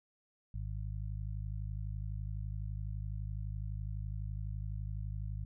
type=harmonic tone; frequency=51.91 Hz; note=G#1; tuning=in tune; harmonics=1 / 2 / 3; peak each=-39 / -40 / -48 dBFS; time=0.54-5.45 s; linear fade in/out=5 ms; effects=none